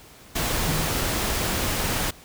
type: tone in noise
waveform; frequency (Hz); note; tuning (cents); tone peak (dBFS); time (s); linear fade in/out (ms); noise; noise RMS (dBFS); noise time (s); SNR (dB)
sine; 155.56; D#3; 0; -25; 0.67-0.87; 10; pink; -25; 0.35-2.11; -3
effects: pink hiss -48 dBFS RMS until 2.24 s